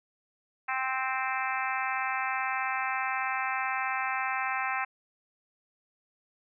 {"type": "harmonic tone", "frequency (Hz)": 261.6, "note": "C4", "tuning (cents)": 0, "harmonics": [3, 4, 5, 6, 7, 8, 9, 10], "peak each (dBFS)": [-34, -35, -36, -37, -37, -38, -39, -39], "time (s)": [0.68, 4.85], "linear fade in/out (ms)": 10, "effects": []}